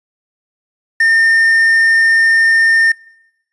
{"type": "tone with quantisation", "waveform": "triangle", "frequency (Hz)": 1814, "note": "A#6", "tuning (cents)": -48, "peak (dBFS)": -6, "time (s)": [1, 2.92], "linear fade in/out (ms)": 5, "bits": 6, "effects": ["noise-tail reverb RT60 1.0 s tail -25 dB re dry", "resampled to 24000 Hz"]}